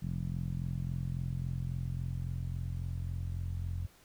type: tone with low-pass filter sweep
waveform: 10% pulse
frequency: 43.65 Hz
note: F1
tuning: in tune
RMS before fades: -36 dBFS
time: 0.02-3.87 s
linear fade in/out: 10 ms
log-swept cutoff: 160 to 94 Hz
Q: 2.7
effects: pink hiss -62 dBFS RMS until 4.04 s